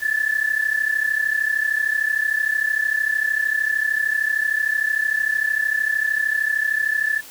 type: tone pair together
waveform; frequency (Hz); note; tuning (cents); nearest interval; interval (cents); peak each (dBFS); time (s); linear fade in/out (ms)
sine; 1726.8 / 1760; A6 / A6; -33 / 0; unison; 33; -21; 0-7.22; 50
effects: white hiss -41 dBFS RMS until 7.3 s